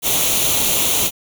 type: noise with comb filter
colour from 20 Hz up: white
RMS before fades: -17 dBFS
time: 0.02-1.11 s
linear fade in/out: 50 ms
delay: 0.3 ms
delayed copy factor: +0.65
effects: none